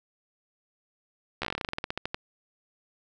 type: slowing click train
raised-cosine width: 0.3 ms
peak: -14 dBFS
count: 19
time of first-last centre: 1.42-2.145 s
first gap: 13 ms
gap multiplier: 1.12
effects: none